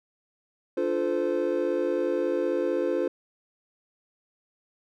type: chord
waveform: triangle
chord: D minor seventh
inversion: none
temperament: equal with one note detuned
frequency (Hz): 293.7 / 349.2 / 440 / 516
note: D4 / F4 / A4 / C5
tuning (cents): 0 / 0 / 0 / -24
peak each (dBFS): -30 / -26 / -29 / -26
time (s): 0.77-3.08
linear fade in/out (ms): 5
effects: none